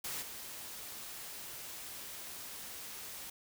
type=noise with level steps; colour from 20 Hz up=white; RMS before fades=-40 / -46 dBFS; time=0.04-3.3 s; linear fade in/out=5 ms; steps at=0.21 s; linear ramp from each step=20 ms; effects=none